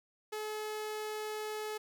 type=tone; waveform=sawtooth; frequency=428 Hz; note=A4; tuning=48 cents flat; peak=-33 dBFS; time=0.32-1.78 s; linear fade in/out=10 ms; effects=none